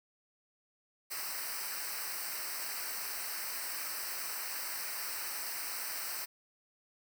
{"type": "noise with comb filter", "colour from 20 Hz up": "white", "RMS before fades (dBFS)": -39, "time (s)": [1.1, 6.26], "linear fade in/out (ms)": 20, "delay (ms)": 0.29, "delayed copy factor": -0.9, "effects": []}